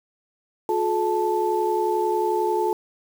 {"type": "tone cluster", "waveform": "sine", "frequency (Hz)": [358.3, 429.5, 876], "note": ["F4", "A4", "A5"], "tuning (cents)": [44, -42, -8], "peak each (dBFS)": -24, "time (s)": [0.69, 2.73], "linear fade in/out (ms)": 2, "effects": ["7-bit"]}